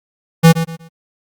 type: tone with echo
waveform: square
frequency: 164.4 Hz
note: E3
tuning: 4 cents flat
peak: -4 dBFS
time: 0.43-0.53 s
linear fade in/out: 20 ms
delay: 120 ms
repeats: 3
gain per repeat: -11 dB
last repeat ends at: 0.89 s
effects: Opus 48 kbps